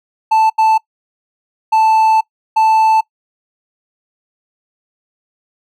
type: tone bursts at uneven times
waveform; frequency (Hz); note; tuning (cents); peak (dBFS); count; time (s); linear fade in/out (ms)
triangle; 880; A5; 0; -6; 4; 0.31-0.5 / 0.58-0.78 / 1.72-2.21 / 2.56-3.01; 10
effects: noise-tail reverb RT60 0.1 s tail -22 dB re dry